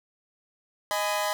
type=chord; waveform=sawtooth; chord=G# minor; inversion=second; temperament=equal with one note detuned; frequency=622.3 / 830.6 / 1005 Hz; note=D#5 / G#5 / B5; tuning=0 / 0 / +30 cents; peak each=-25 / -27 / -27 dBFS; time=0.91-1.33 s; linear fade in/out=0 ms; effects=none